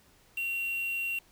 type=tone with quantisation; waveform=sine; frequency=2746 Hz; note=F7; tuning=30 cents flat; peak=-30 dBFS; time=0.37-1.19 s; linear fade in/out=5 ms; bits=7; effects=pink hiss -62 dBFS RMS until 1.31 s